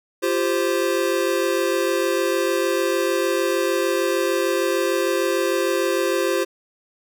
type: chord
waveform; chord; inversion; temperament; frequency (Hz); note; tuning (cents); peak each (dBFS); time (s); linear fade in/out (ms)
square; F suspended second; none; equal with one note detuned; 345.4 / 392 / 523.3; F4 / G4 / C5; -19 / 0 / 0; -24; 0.22-6.45; 20
effects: none